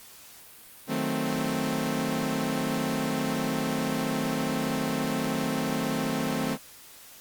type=chord; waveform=sawtooth; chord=D# diminished seventh; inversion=none; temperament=equal; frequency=155.56 / 185 / 220 / 261.6 Hz; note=D#3 / F#3 / A3 / C4; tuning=0 / 0 / 0 / 0 cents; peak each=-30 / -32 / -27 / -26 dBFS; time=0.87-6.58 s; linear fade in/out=50 ms; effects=white hiss -49 dBFS RMS until 7.2 s + Opus 48 kbps